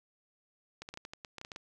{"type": "clicks", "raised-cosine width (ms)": 0.2, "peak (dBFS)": -26, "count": 12, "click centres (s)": [0.82, 0.889, 0.94, 0.974, 1.051, 1.135, 1.248, 1.383, 1.414, 1.449, 1.518, 1.561], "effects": []}